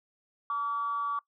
sine tone with amplitude modulation, 1145 Hz, D6, 44 cents flat, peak -25 dBFS, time 0.5-1.19 s, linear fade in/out 2 ms, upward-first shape sine, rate 244 Hz, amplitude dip 55%, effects noise-tail reverb RT60 0.1 s tail -22 dB re dry + tanh soft clip ceiling -21 dBFS

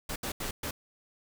pink noise bursts at uneven times, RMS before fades -35 dBFS, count 4, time 0.09-0.16 / 0.23-0.32 / 0.4-0.51 / 0.63-0.71 s, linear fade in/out 5 ms, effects none

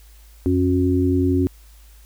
harmonic tone, 90.8 Hz, F#2, 32 cents flat, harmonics 1 / 3 / 4, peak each -20 / -18 / -22 dBFS, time 0.46-1.47 s, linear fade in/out 0 ms, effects added 53 Hz sine -44 dBFS peak until 2.05 s + white hiss -54 dBFS RMS until 2.05 s

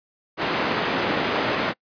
pink band-pass noise, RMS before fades -24 dBFS, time 0.37-1.74 s, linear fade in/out 50 ms, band 240 to 2900 Hz, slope 12 dB/octave, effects noise-tail reverb RT60 0.1 s tail -26 dB re dry + resampled to 11025 Hz

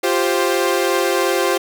sawtooth chord, F suspended second, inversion none, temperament equal with one note detuned, 349.2 / 392 / 525.7 Hz, F4 / G4 / C5, 0 / 0 / +8 cents, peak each -16 dBFS, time 0.03-1.58 s, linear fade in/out 10 ms, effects none

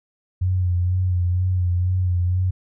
sine tone with vibrato, 90.4 Hz, F#2, 40 cents flat, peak -17 dBFS, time 0.41-2.51 s, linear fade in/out 10 ms, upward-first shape sine, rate 2.1 Hz, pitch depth 40 cents each way, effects none

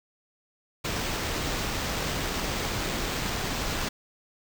pink noise with sample-and-hold, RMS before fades -30 dBFS, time 0.84-3.89 s, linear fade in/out 10 ms, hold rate 11025 Hz, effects none

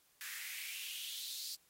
white noise with high-pass filter sweep, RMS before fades -45 dBFS, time 0.21-1.55 s, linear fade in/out 0 ms, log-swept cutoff 1700 to 4600 Hz, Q 4.4, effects white hiss -71 dBFS RMS until 1.69 s + AAC 48 kbps

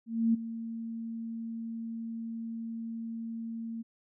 sine tone with ADSR envelope, 227.9 Hz, A#3, 39 cents flat, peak -21 dBFS, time 0.06-3.83 s, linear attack 280 ms, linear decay 13 ms, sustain -14 dB, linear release 21 ms, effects none

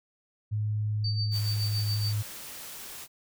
sine tone with pitch glide, 106.2 to 105.47 Hz, G#2 to G#2, +39 to +27 cents, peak -26 dBFS, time 0.51-2.23 s, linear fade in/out 20 ms, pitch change -12 cents, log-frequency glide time 0.85-1.79 s
sine tone with tremolo, 4598 Hz, D8, 37 cents flat, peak -30 dBFS, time 1.04-2.13 s, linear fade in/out 5 ms, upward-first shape sine, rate 7.1 Hz, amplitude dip 70%
white noise, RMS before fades -42 dBFS, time 1.31-3.08 s, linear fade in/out 50 ms
effects none

